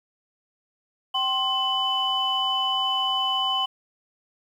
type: tone cluster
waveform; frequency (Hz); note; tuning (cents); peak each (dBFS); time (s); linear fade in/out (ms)
sine; 772 / 1056 / 3001; G5 / C6 / F#7; -27 / +16 / +24; -28 / -27 / -23; 1.14-3.66; 10
effects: tanh soft clip ceiling -13 dBFS + 9-bit